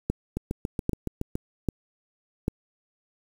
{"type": "two click trains", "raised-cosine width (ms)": 3, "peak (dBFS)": [-15, -11], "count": [8, 4], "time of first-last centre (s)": [[0.37, 1.355], [0.1, 2.481]], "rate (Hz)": [7.11, 1.26], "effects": ["7-bit"]}